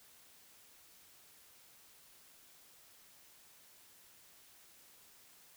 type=silence; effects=white hiss -62 dBFS RMS until 5.56 s